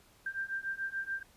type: beating tone pair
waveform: sine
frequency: 1577 / 1583.9 Hz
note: G6 / G6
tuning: +10 / +17 cents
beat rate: 6.9 Hz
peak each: -38 / -37 dBFS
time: 0.26-1.23 s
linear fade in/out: 5 ms
effects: pink hiss -63 dBFS RMS until 1.36 s + resampled to 32000 Hz